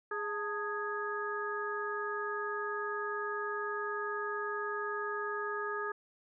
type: harmonic tone with a mistuned harmonic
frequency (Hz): 415.3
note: G#4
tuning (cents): 0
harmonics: 1 / 2 / 3 / 4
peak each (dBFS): -38 / -44 / -38 / -39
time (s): 0.11-5.92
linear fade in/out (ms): 5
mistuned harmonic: 2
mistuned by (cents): +120
effects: none